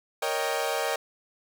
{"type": "chord", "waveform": "sawtooth", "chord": "Eb dominant seventh", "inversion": "second", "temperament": "equal", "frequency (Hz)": [466.2, 554.4, 622.3, 784], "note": ["Bb4", "Db5", "Eb5", "G5"], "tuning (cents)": [0, 0, 0, 0], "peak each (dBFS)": -28, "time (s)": [0.22, 0.96], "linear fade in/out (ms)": 5, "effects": []}